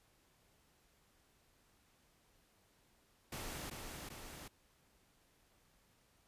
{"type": "noise with echo", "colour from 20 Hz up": "pink", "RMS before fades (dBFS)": -45, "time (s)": [3.32, 3.7], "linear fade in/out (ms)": 5, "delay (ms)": 390, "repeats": 2, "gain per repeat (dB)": -3, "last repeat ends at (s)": 4.48, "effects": ["pink hiss -72 dBFS RMS until 6.27 s", "resampled to 32000 Hz"]}